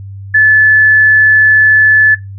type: tone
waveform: sine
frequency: 1733 Hz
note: A6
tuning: 27 cents flat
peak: -3 dBFS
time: 0.34-2.15 s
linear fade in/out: 10 ms
effects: noise-tail reverb RT60 0.2 s tail -17 dB re dry + added 98 Hz sine -24 dBFS peak until 2.38 s